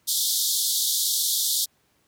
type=band-pass noise; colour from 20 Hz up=pink; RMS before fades=-24 dBFS; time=0.07-1.66 s; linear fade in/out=20 ms; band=3400 to 16000 Hz; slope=96 dB/octave; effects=pink hiss -66 dBFS RMS until 2.07 s + high-pass 80 Hz 12 dB/octave